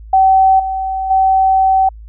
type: tone with level steps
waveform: sine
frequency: 765 Hz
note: G5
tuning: 42 cents flat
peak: -6 / -16 / -8 dBFS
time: 0.13-1.89 s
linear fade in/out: 5 ms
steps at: 0.59 / 1.1 s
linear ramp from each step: 10 ms
effects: added 54 Hz sine -31 dBFS peak until 2.08 s